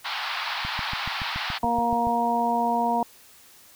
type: band-pass noise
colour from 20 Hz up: pink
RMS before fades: -30 dBFS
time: 0.04-1.59 s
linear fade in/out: 20 ms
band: 770 to 4700 Hz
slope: 48 dB/octave
type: click train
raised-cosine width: 5 ms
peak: -22 dBFS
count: 11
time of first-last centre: 0.65-2.07 s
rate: 7.04 Hz
type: harmonic tone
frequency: 235.6 Hz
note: A#3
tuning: 19 cents sharp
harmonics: 1 / 2 / 3 / 4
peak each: -28 / -32 / -25 / -24 dBFS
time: 1.63-3.03 s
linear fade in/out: 2 ms
effects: white hiss -52 dBFS RMS until 3.75 s